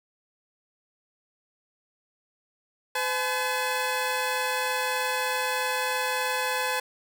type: tone pair together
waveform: 15% pulse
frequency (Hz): 508 / 854.4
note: B4 / G#5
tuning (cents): +49 / +49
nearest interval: major sixth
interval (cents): 900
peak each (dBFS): -22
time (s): 2.95-6.8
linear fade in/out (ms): 5
effects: none